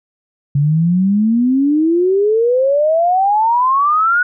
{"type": "exponential sweep", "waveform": "sine", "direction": "up", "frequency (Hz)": [139.1, 1480], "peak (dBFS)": -10, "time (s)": [0.55, 4.23], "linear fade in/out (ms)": 5, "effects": []}